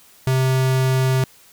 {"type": "tone", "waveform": "square", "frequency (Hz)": 130.81, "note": "C3", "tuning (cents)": 0, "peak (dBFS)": -16, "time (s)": [0.27, 1.24], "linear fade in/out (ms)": 2, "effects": ["white hiss -50 dBFS RMS until 1.52 s"]}